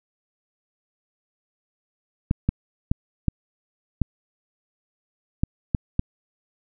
clicks, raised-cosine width 5 ms, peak -7 dBFS, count 8, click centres 2.311 / 2.49 / 2.915 / 3.283 / 4.017 / 5.435 / 5.748 / 5.994 s, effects none

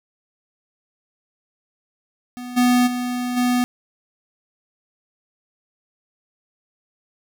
square tone with level steps, 246.9 Hz, B3, in tune, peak -31 / -14 / -23 / -17 dBFS, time 2.37-3.64 s, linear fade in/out 0 ms, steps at 2.56 / 2.86 / 3.36 s, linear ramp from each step 20 ms, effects none

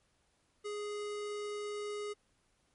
square tone, 415.3 Hz, G#4, in tune, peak -38 dBFS, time 0.64-2.14 s, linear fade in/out 20 ms, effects pink hiss -74 dBFS RMS until 2.74 s + MP3 48 kbps

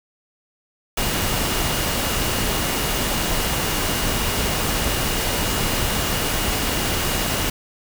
sine tone in noise, 2860 Hz, F7, 41 cents sharp, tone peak -33 dBFS, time 0.97-7.5 s, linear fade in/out 5 ms, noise pink, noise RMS -22 dBFS, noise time 0.97-7.5 s, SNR -14 dB, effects none

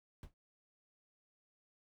brown noise with exponential decay, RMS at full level -43 dBFS, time 0.23-0.34 s, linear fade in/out 1 ms, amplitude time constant 22 ms, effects none

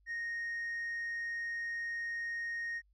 triangle tone with tanh clipping, 1861 Hz, A#6, 3 cents flat, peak -36 dBFS, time 0.06-2.82 s, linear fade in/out 50 ms, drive 6 dB, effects added 50 Hz sine -66 dBFS peak until 2.93 s

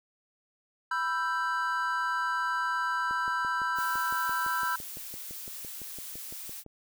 triangle chord, E minor, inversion second, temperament equal with one note detuned, 987.8 / 1330.8 / 1568 Hz, B5 / E6 / G6, 0 / +16 / 0 cents, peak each -30 / -30 / -30 dBFS, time 0.91-4.76 s, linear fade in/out 5 ms
click train, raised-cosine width 2 ms, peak -33 dBFS, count 22, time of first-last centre 3.11-6.663 s, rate 5.91 Hz
blue noise, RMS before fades -41 dBFS, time 3.75-6.64 s, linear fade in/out 50 ms
effects none

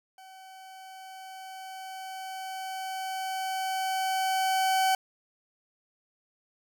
40% pulse tone with level ramp, 760 Hz, F#5, 46 cents sharp, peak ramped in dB -47 to -21 dBFS, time 0.18-4.95 s, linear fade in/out 2 ms, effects none

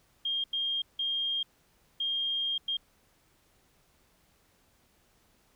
sine tone bursts at uneven times, 3218 Hz, G7, 45 cents sharp, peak -28 dBFS, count 5, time 0.25-0.44 / 0.53-0.82 / 0.99-1.43 / 2-2.58 / 2.68-2.77 s, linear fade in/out 5 ms, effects pink hiss -67 dBFS RMS until 5.55 s

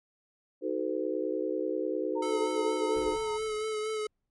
sine chord, D# diminished seventh, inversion none, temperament equal with one note detuned, 311.1 / 370 / 440 / 510.1 Hz, D#4 / F#4 / A4 / C5, 0 / 0 / 0 / -44 cents, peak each -34 dBFS, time 0.61-3.17 s, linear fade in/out 50 ms
sine tone with tremolo, 918 Hz, A#5, 27 cents flat, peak -34 dBFS, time 2.15-3.38 s, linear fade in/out 20 ms, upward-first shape sine, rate 4.4 Hz, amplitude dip 40%
square tone with vibrato, 432 Hz, A4, 32 cents flat, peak -31 dBFS, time 2.22-4.07 s, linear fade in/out 5 ms, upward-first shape sine, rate 4.3 Hz, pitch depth 25 cents each way
brown noise with exponential decay, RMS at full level -43 dBFS, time 2.96-4.3 s, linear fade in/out 0 ms, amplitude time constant 290 ms
effects MP3 48 kbps

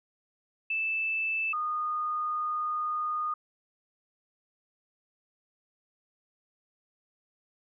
sine tone pair in turn, 2637 / 1228.1 Hz, E7 / D#6, 0 / -23 cents, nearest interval octave + minor second, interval 1323 cents, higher first, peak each -27 / -28 dBFS, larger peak first, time 0.7-1.53 / 1.53-3.34 s, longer second, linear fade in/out 5 ms, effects none

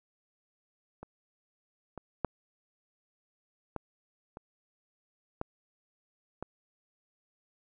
clicks, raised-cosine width 1 ms, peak -29 / -27 / -14 / -21 / -29 / -19 / -23 dBFS, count 7, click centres 1.03 / 1.977 / 2.247 / 3.763 / 4.371 / 5.414 / 6.426 s, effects none

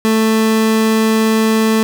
30% pulse tone, 220.7 Hz, A3, 5 cents sharp, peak -8 dBFS, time 0.05-1.83 s, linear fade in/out 0 ms, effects none

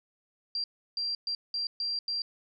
sine tone bursts at uneven times, 4734 Hz, D8, 13 cents sharp, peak -29 dBFS, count 6, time 0.55-0.64 / 0.97-1.15 / 1.27-1.35 / 1.54-1.67 / 1.8-1.99 / 2.08-2.22 s, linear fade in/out 2 ms, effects none

